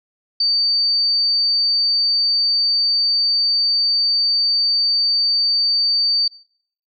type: tone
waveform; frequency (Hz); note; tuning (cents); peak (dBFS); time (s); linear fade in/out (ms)
sine; 4600; D8; -37; -14; 0.4-6.28; 5
effects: noise-tail reverb RT60 0.6 s tail -21 dB re dry

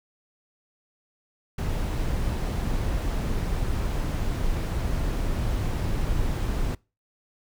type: noise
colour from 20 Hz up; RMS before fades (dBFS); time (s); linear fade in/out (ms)
brown; -26; 1.58-6.75; 5
effects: noise-tail reverb RT60 0.3 s tail -25 dB re dry

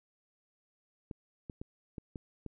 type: clicks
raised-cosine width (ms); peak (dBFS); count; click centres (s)
3; -28; 6; 1.112 / 1.498 / 1.615 / 1.982 / 2.158 / 2.463
effects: none

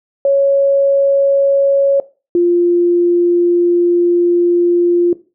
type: tone pair in turn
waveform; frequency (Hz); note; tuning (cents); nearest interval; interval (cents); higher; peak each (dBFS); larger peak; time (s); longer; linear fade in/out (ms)
sine; 554.4 / 348.4; C#5 / F4; 0 / -4; minor sixth; 804; first; -8; neither; 0.25-2 / 2.35-5.13; second; 2
effects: noise-tail reverb RT60 0.3 s tail -17 dB re dry

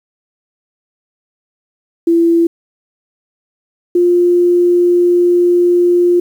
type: tone pair in turn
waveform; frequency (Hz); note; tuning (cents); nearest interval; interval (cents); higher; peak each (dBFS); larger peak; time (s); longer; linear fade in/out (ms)
sine; 336.2 / 351.7; E4 / F4; +34 / +12; minor second; 78; second; -7; neither; 2.07-2.47 / 3.95-6.2; second; 5
effects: 7-bit

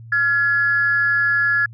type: tone pair together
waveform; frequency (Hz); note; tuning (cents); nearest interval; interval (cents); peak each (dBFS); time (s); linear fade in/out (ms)
sine; 1393.6 / 1694; F6 / G#6; -4 / +34; minor third; 338; -21 / -15; 0.12-1.66; 5
effects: tanh soft clip ceiling -7 dBFS + added 114 Hz sine -36 dBFS peak until 1.73 s

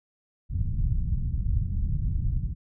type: low-pass noise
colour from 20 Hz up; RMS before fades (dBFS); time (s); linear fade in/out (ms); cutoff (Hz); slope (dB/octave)
pink; -26; 0.49-2.55; 50; 140; 24
effects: none

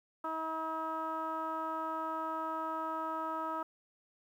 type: tone with low-pass filter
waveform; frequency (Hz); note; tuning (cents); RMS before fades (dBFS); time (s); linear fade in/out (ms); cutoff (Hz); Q
15% pulse; 320; D#4; +49; -37; 0.24-3.63; 5; 1200; 4.8
effects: 11-bit

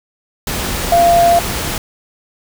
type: tone in noise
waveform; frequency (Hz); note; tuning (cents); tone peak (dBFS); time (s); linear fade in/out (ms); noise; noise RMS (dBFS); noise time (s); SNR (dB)
sine; 688; F5; -26; -7; 0.92-1.39; 2; pink; -20; 0.47-1.78; +10
effects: none

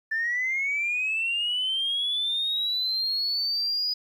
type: linear sweep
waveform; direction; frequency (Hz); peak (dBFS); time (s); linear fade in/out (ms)
sine; up; 1757 to 4956; -23; 0.11-3.94; 10
effects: tanh soft clip ceiling -20 dBFS + 10-bit

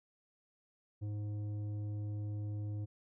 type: tone with tanh clipping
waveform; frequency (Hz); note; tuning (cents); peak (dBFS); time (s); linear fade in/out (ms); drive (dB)
sine; 104.3; G#2; +8; -38; 1.01-2.86; 20; 9
effects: none

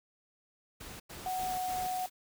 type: noise bursts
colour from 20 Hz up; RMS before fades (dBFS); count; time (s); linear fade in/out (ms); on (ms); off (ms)
pink; -46; 4; 0.8-1.876; 10; 200; 92
type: noise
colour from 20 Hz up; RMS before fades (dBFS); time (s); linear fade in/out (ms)
white; -44; 1.25-2.1; 50
type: tone with pitch glide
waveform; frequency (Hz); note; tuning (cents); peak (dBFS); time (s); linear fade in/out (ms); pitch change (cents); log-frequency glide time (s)
sine; 743 to 737.4; F#5 to F#5; +7 to -6; -32; 1.26-2.06; 2; -13; 1.42-1.53
effects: none

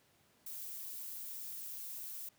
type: noise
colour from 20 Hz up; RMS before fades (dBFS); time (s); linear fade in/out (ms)
violet; -45; 0.46-2.29; 5
effects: pink hiss -70 dBFS RMS until 2.38 s + high-pass 100 Hz 12 dB/octave

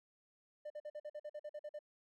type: tone bursts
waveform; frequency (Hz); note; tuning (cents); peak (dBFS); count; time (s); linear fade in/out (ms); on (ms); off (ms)
triangle; 598; D5; +31; -40; 12; 0.65-1.791; 10; 52; 47
effects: tanh soft clip ceiling -37 dBFS

